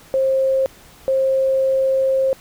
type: tone pair in turn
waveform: sine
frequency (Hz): 532 / 532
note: C5 / C5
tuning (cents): +29 / +29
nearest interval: unison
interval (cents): 0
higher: neither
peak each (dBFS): -14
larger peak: neither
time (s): 0.14-0.66 / 1.08-2.33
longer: second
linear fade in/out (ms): 0
effects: pink hiss -46 dBFS RMS until 2.4 s